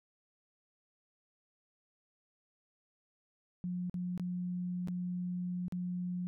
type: tone with dropouts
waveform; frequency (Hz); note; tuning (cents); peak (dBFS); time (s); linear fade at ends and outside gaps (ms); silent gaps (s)
sine; 179; F3; +43; -34; 3.64-6.27; 0; 3.897-3.942 / 4.177-4.197 / 4.874-4.884 / 5.682-5.723
effects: none